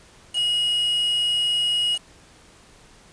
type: tone with quantisation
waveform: triangle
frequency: 2894 Hz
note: F#7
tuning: 39 cents flat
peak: -18 dBFS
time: 0.33-1.99 s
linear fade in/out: 50 ms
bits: 5
effects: pink hiss -51 dBFS RMS until 3.12 s + resampled to 22050 Hz